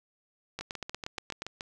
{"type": "two click trains", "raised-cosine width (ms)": 0.2, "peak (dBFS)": [-20, -18], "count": [8, 8], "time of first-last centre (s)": [[0.61, 1.609], [0.59, 1.42]], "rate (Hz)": [7.01, 8.43], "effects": []}